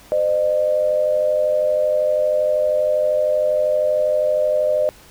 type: tone pair together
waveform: sine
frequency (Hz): 514 / 606.7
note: C5 / D#5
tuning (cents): -31 / -44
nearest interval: minor third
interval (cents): 287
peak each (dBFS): -21 / -16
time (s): 0.12-4.89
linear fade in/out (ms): 0
effects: pink hiss -46 dBFS RMS until 5.1 s